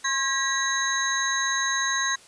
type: tone cluster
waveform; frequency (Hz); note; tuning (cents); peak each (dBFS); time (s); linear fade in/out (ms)
sine; 1067 / 1633 / 1917 / 3917 / 6430; C6 / G#6 / A#6 / B7 / G8; +34 / -30 / +48 / -15 / +43; -29; 0.04-2.16; 10
effects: white hiss -51 dBFS RMS until 2.27 s + resampled to 22050 Hz